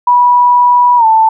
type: tone with pitch glide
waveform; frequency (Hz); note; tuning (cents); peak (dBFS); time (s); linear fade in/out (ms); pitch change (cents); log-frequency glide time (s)
sine; 977 to 885.6; B5 to A5; -19 to +11; -4; 0.07-1.29; 5; -170; 0.97-1.05
effects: none